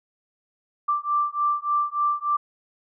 sine beating tone pair, 1174.7 / 1178.1 Hz, D6 / D6, 0 / +5 cents, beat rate 3.4 Hz, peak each -24 dBFS, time 0.88-2.37 s, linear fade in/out 10 ms, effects none

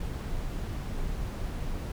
brown noise, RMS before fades -33 dBFS, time 0-1.92 s, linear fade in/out 5 ms, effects none

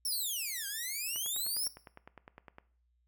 5% pulse exponential two-way sweep, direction down then up, 5610 to 1574 to 5610 Hz, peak -26 dBFS, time 0.05-1.68 s, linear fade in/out 5 ms, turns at 0.67 s
square tone with exponential decay, 4118 Hz, C8, 28 cents flat, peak -34 dBFS, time 0.12-0.27 s, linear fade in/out 5 ms, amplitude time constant 31 ms
click train, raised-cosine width 0.5 ms, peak -33 dBFS, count 15, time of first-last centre 1.16-2.584 s, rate 9.83 Hz
effects noise-tail reverb RT60 0.5 s tail -18 dB re dry + added 60 Hz sine -70 dBFS peak until 3.07 s

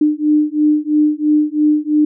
sine beating tone pair, 300 / 303 Hz, D4 / D#4, +37 / -46 cents, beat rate 3 Hz, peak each -14 dBFS, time 0.01-2.05 s, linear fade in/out 5 ms, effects none

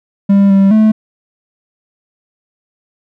triangle tone with pitch steps, 198.6 / 195.4 / 217 Hz, G3 / G3 / A3, +23 / -5 / -24 cents, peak -3 dBFS, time 0.29-0.92 s, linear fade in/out 10 ms, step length 210 ms, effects none

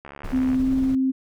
click train, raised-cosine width 0.5 ms, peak -23 dBFS, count 36, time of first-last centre 0.05-0.545 s, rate 70.7 Hz
brown noise with tremolo, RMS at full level -31 dBFS, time 0.24-0.95 s, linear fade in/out 2 ms, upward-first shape triangle, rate 17 Hz, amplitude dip 35%
sine tone with pitch glide, 258.5 to 263.3 Hz, C4 to C4, -21 to +11 cents, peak -18 dBFS, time 0.32-1.12 s, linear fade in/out 20 ms, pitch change +32 cents, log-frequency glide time 0.56-0.7 s
effects none

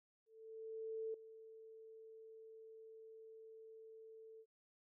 sine tone with ADSR envelope, 443.9 Hz, A4, 15 cents sharp, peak -40 dBFS, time 0.26-4.46 s, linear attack 880 ms, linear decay 4 ms, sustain -15 dB, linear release 60 ms, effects none

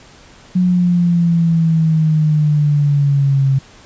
sine exponential sweep, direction down, 182.5 to 134.3 Hz, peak -10 dBFS, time 0.55-3.59 s, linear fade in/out 10 ms, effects pink hiss -43 dBFS RMS until 3.85 s + resampled to 16000 Hz

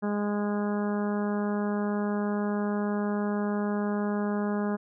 harmonic tone, 206.3 Hz, G#3, 11 cents flat, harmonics 1 / 2 / 3 / 4 / 5 / 6 / 7 / 8, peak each -27 / -33 / -37 / -39 / -41 / -43 / -44 / -45 dBFS, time 0.02-4.77 s, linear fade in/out 20 ms, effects none

